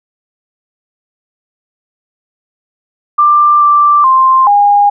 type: tone with pitch steps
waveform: sine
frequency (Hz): 1185 / 1175 / 1049 / 816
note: D6 / D6 / C6 / G#5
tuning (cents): +15 / +1 / +4 / -31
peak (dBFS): -4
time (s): 3.18-4.9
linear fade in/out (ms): 10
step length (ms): 430
effects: none